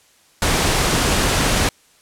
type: noise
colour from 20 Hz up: pink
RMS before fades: -17 dBFS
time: 0.42-1.69 s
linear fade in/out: 2 ms
effects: white hiss -54 dBFS RMS until 2.01 s + low-pass 10000 Hz 12 dB/octave